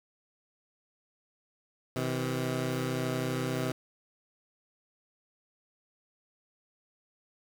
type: tone pair together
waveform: 15% pulse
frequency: 128.4 / 160.05 Hz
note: C3 / D#3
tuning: -32 / +49 cents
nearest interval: major third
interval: 381 cents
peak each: -25 / -29 dBFS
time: 1.96-3.72 s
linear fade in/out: 2 ms
effects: 8-bit